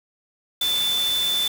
sine tone in noise, 3520 Hz, A7, in tune, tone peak -20 dBFS, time 0.61-1.48 s, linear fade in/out 5 ms, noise white, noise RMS -30 dBFS, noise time 0.61-1.48 s, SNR +7 dB, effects none

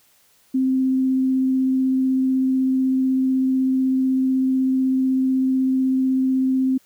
sine tone with vibrato, 261.6 Hz, C4, in tune, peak -16 dBFS, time 0.54-6.78 s, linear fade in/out 10 ms, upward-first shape triangle, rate 16 Hz, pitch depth 9 cents each way, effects white hiss -58 dBFS RMS until 6.85 s

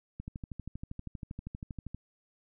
click train, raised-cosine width 5 ms, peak -27 dBFS, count 23, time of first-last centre 0.2-1.946 s, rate 12.6 Hz, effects none

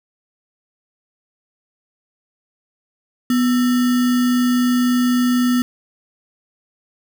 sine tone with sample-and-hold, 246.9 Hz, B3, in tune, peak -13 dBFS, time 3.3-5.62 s, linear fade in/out 2 ms, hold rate 1575 Hz, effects none

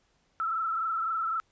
sine tone with frequency modulation, 1322 Hz, E6, 5 cents sharp, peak -27 dBFS, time 0.4-1.4 s, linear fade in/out 0 ms, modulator 23.8 Hz, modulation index 1.8, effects pink hiss -70 dBFS RMS until 1.51 s + resampled to 16000 Hz

